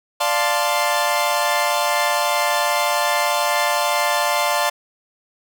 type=chord; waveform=sawtooth; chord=D minor seventh; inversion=none; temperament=equal; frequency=587.3 / 698.5 / 880 / 1046.5 Hz; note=D5 / F5 / A5 / C6; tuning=0 / 0 / 0 / 0 cents; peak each=-19 dBFS; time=0.2-4.7 s; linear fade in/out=10 ms; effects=none